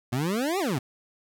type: exponential two-way sweep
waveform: 25% pulse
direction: up then down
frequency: 116 to 411.5 to 116 Hz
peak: -21 dBFS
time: 0.12-0.79 s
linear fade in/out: 10 ms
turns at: 0.59 s
effects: none